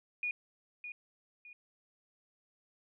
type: tone with echo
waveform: sine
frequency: 2450 Hz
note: D#7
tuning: 27 cents flat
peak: -32 dBFS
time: 0.23-0.31 s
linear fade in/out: 2 ms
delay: 610 ms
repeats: 2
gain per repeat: -9 dB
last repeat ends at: 1.53 s
effects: none